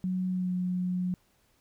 sine tone with pitch glide, 184.4 to 181.23 Hz, F#3 to F#3, -6 to -36 cents, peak -27 dBFS, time 0.04-1.14 s, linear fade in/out 0 ms, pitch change -30 cents, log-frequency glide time 0.29-0.53 s, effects pink hiss -68 dBFS RMS until 1.6 s

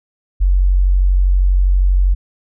sine tone, 46.25 Hz, F#1, in tune, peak -9 dBFS, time 0.4-2.15 s, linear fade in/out 20 ms, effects none

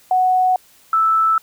sine tone pair in turn, 740 / 1316.6 Hz, F#5 / E6, 0 / -3 cents, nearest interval minor seventh, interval 997 cents, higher second, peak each -12 dBFS, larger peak neither, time 0.11-0.56 / 0.93-1.38 s, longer neither, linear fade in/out 2 ms, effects white hiss -51 dBFS RMS until 1.42 s

